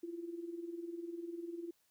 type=tone with tremolo; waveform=sine; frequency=340 Hz; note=F4; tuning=46 cents flat; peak=-38 dBFS; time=0.03-1.71 s; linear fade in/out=5 ms; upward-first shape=sine; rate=20 Hz; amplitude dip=70%; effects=white hiss -75 dBFS RMS until 1.9 s